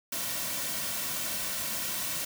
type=noise with comb filter; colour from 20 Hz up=white; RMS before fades=-33 dBFS; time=0.12-2.25 s; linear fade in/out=5 ms; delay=2.4 ms; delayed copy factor=-0.55; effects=none